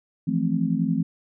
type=chord; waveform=sine; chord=F major seventh; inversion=third; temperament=just; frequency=163.7 / 174.61 / 218.3 / 261.9 Hz; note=E3 / F3 / A3 / C4; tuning=-12 / 0 / -13 / +2 cents; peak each=-26 dBFS; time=0.27-1.03 s; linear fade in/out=10 ms; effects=none